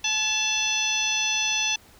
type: harmonic tone with a mistuned harmonic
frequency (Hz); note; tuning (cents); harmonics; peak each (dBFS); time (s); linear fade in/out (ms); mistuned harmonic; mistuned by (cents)
861; A5; -38; 1 / 2 / 3 / 4 / 5 / 6 / 7; -35 / -38 / -26 / -27 / -36 / -36 / -28; 0.04-1.76; 5; 3; +53
effects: pink hiss -53 dBFS RMS until 1.99 s